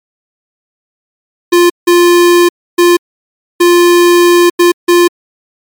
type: tone bursts at uneven times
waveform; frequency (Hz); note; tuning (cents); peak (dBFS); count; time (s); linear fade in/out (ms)
square; 349.2; F4; 0; -4; 6; 1.52-1.7 / 1.87-2.49 / 2.78-2.97 / 3.6-4.5 / 4.59-4.72 / 4.88-5.08; 10
effects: MP3 96 kbps